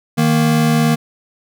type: tone pair together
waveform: square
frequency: 155.56 / 233.1 Hz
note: D#3 / A#3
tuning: 0 / 0 cents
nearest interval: perfect fifth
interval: 700 cents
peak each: -15 dBFS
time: 0.17-0.96 s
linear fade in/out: 20 ms
effects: none